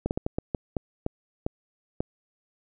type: slowing click train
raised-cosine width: 2 ms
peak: -13 dBFS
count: 10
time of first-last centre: 0.06-2.005 s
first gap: 49 ms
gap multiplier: 1.35
effects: none